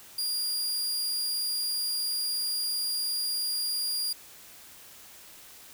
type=tone; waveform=sawtooth; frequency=4819 Hz; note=D8; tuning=44 cents sharp; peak=-25 dBFS; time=0.18-4.13 s; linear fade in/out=5 ms; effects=white hiss -50 dBFS RMS until 5.73 s